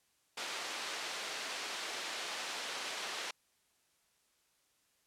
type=band-pass noise; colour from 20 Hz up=white; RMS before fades=-41 dBFS; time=0.37-3.31 s; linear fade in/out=5 ms; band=390 to 4400 Hz; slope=12 dB/octave; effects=white hiss -74 dBFS RMS until 5.06 s + low-pass 11000 Hz 12 dB/octave